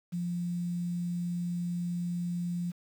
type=tone with quantisation; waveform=sine; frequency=174.61 Hz; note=F3; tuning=in tune; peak=-30 dBFS; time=0.12-2.72 s; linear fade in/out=20 ms; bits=9; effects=none